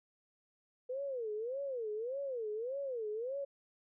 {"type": "tone with vibrato", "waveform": "sine", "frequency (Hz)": 486.6, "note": "B4", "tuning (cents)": -26, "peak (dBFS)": -36, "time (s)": [0.89, 3.45], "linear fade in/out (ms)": 10, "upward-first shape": "sine", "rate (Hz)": 1.7, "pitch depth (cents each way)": 250, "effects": []}